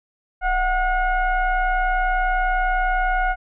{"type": "tone with frequency modulation", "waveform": "sine", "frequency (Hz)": 740, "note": "F#5", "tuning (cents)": 0, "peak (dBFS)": -17, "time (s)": [0.41, 3.36], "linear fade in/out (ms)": 50, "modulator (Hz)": 710, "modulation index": 1.2, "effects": []}